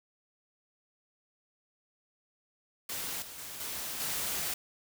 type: noise with level steps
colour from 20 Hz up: white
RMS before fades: -37 / -46 / -43 / -38 / -34 dBFS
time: 2.89-4.54 s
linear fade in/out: 5 ms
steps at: 3.22 / 3.38 / 3.6 / 4 s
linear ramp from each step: 2 ms
effects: none